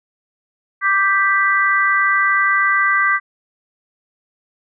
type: chord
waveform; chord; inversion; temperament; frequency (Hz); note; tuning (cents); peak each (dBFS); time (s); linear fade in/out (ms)
sine; G major; second; equal; 1174.7 / 1568 / 1975.5; D6 / G6 / B6; 0 / 0 / 0; -17; 0.81-3.2; 50
effects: none